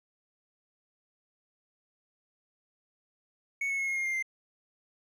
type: tone with pitch steps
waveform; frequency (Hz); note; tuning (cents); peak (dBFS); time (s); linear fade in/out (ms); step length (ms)
triangle; 2217 / 2195 / 2174 / 2153 / 2132 / 2111 / 2090; C#7 / C#7 / C#7 / C7 / C7 / C7 / C7; 0 / -18 / -34 / +49 / +32 / +15 / -2; -27; 3.61-4.226; 5; 88
effects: none